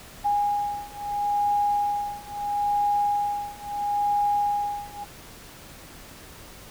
sine beating tone pair, 820 / 820.75 Hz, G#5 / G#5, -22 / -21 cents, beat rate 0.75 Hz, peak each -26 / -25 dBFS, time 0.24-5.05 s, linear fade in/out 20 ms, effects pink hiss -45 dBFS RMS until 6.7 s

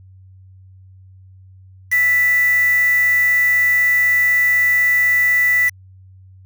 sine tone with quantisation, 1976 Hz, B6, in tune, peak -12 dBFS, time 1.91-5.7 s, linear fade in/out 20 ms, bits 4, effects added 94 Hz sine -41 dBFS peak until 6.45 s

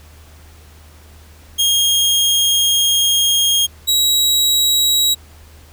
sawtooth tone pair in turn, 3246 / 3860 Hz, G#7 / B7, -40 / -40 cents, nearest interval minor third, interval 300 cents, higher second, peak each -9 dBFS, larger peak neither, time 1.58-3.67 / 3.87-5.15 s, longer first, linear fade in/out 20 ms, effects added 77 Hz sine -41 dBFS peak until 5.72 s + pink hiss -47 dBFS RMS until 5.72 s

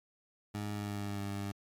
20% pulse tone with pitch glide, 103.83 to 100.18 Hz, G#2 to G2, 0 to +38 cents, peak -31 dBFS, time 0.54-1.52 s, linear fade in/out 10 ms, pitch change -62 cents, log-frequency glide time 0.69-1.3 s, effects MP3 96 kbps

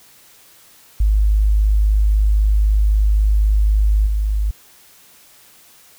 sine tone with level steps, 51.91 Hz, G#1, in tune, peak -11 / -15 dBFS, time 1-4.51 s, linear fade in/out 5 ms, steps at 4.06 s, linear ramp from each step 10 ms, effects white hiss -48 dBFS RMS until 5.98 s

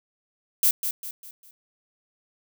violet noise with echo, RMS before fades -19 dBFS, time 0.63-0.71 s, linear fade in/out 2 ms, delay 200 ms, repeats 4, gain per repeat -8 dB, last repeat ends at 1.51 s, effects none

